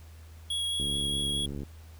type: tone with vibrato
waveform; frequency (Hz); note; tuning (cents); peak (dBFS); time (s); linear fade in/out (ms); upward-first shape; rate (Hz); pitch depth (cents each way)
square; 3322; G#7; 0; -29; 0.5-1.46; 5; sine; 4.7; 9
type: click train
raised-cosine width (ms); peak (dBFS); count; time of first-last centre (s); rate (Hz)
3; -25; 60; 0.8-1.633; 70.8
effects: added 80 Hz sine -46 dBFS peak until 1.99 s + pink hiss -58 dBFS RMS until 1.99 s